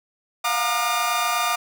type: tone cluster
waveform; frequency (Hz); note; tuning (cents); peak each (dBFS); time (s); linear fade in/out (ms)
sawtooth; 696 / 724 / 936 / 1208; F5 / F#5 / A#5 / D6; -6 / -38 / +7 / +48; -25 / -24 / -25 / -19; 0.44-1.56; 10
effects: none